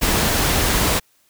pink noise, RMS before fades -18 dBFS, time 0.01-1 s, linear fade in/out 20 ms, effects white hiss -60 dBFS RMS until 1.29 s

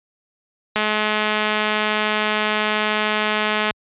click train, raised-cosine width 0.3 ms, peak -4 dBFS, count 629, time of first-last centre 0.76-3.708 s, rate 213 Hz, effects high-pass 60 Hz 12 dB/octave + resampled to 8000 Hz

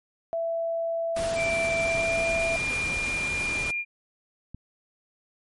sine tone, 665 Hz, E5, 15 cents sharp, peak -25 dBFS, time 0.33-2.56 s, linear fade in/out 0 ms
pink noise, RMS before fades -34 dBFS, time 1.16-3.71 s, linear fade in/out 5 ms
sine tone with pitch glide, 2349 to 2401 Hz, D7 to D7, 0 to +38 cents, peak -26 dBFS, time 1.35-3.85 s, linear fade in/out 50 ms, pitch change +38 cents, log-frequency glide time 1.79-2.18 s
click, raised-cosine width 5 ms, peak -27 dBFS, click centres 4.546 s
effects MP3 48 kbps

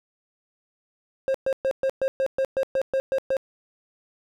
triangle tone bursts, 534 Hz, C5, 35 cents sharp, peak -18 dBFS, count 12, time 1.28-3.368 s, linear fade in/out 0 ms, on 64 ms, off 120 ms, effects none

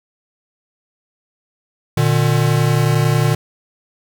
square tone pair together, 119.3 / 150.4 Hz, A#2 / D3, +41 / +42 cents, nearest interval major third, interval 401 cents, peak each -16 dBFS, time 1.97-3.35 s, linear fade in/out 5 ms, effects none

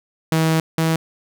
sawtooth tone pair in turn, 160.6 / 161.9 Hz, E3 / E3, -45 / -31 cents, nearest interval unison, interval 14 cents, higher second, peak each -11 / -12 dBFS, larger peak first, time 0.32-0.6 / 0.78-0.96 s, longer first, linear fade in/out 2 ms, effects none

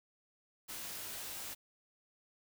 white noise with comb filter, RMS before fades -44 dBFS, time 0.68-1.55 s, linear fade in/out 20 ms, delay 19 ms, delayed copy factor -0.5, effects none

